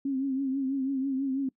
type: tone with vibrato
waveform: sine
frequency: 269.1 Hz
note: C4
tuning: 49 cents sharp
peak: -26 dBFS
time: 0.05-1.49 s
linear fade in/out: 5 ms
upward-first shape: triangle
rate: 6.1 Hz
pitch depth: 70 cents each way
effects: noise-tail reverb RT60 0.1 s tail -23 dB re dry